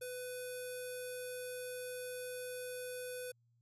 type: tone with low-pass filter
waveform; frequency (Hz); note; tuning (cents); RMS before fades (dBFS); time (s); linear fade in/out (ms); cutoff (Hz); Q
square; 499.7; B4; +20; -44; 0.01-3.32; 10; 11000; 6.1
effects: added 118 Hz sine -70 dBFS peak until 3.61 s